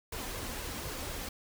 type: noise with flanger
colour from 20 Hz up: pink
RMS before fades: -39 dBFS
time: 0.12-1.29 s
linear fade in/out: 5 ms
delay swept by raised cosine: 1.8 to 4 ms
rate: 4 Hz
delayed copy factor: +0.55
effects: none